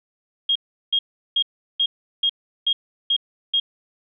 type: tone bursts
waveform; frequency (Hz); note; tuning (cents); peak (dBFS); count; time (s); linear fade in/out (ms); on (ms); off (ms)
sine; 3252; G#7; -37; -16; 8; 0.49-3.6; 5; 65; 370
effects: none